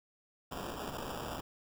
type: noise with sample-and-hold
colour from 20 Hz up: blue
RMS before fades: -41 dBFS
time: 0.51-1.41 s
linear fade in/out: 10 ms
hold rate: 2100 Hz
effects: none